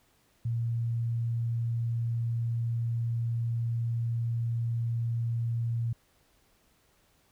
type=tone; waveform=sine; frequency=116.54 Hz; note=A#2; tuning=in tune; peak=-27 dBFS; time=0.45-5.93 s; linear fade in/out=5 ms; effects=pink hiss -67 dBFS RMS until 7.31 s